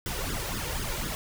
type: noise with flanger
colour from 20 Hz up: pink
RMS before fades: -32 dBFS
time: 0.06-1.15 s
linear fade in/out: 0 ms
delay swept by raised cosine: 0.58 to 2.18 ms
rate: 4 Hz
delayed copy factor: +0.75
effects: none